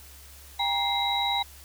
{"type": "tone cluster", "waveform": "sine", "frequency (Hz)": [798, 944, 2095, 3865], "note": ["G5", "A#5", "C7", "B7"], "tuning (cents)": [31, 22, 2, -38], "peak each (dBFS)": [-28, -31, -34, -27], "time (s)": [0.59, 1.43], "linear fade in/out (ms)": 10, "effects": ["added 69 Hz sine -49 dBFS peak until 1.64 s", "white hiss -50 dBFS RMS until 1.64 s"]}